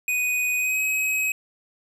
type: tone with pitch glide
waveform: square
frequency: 2489 to 2543 Hz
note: D#7 to D#7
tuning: 0 to +37 cents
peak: -22 dBFS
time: 0.08-1.32 s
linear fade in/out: 2 ms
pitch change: +37 cents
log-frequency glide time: 0.57-0.81 s
effects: none